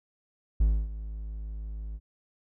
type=tone with ADSR envelope; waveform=triangle; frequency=53.1 Hz; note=G#1; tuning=39 cents sharp; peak=-16 dBFS; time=0.6-2 s; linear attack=8 ms; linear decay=270 ms; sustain=-16 dB; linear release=48 ms; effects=none